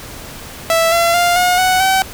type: tone with pitch steps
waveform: sawtooth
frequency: 659.3 / 679 / 699.3 / 720.2 / 741.8 / 763.9 Hz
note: E5 / F5 / F5 / F#5 / F#5 / G5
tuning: 0 / -49 / +2 / -47 / +4 / -45 cents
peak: -7 dBFS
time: 0.7-2.02 s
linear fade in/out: 0 ms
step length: 220 ms
effects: pink hiss -32 dBFS RMS until 2.13 s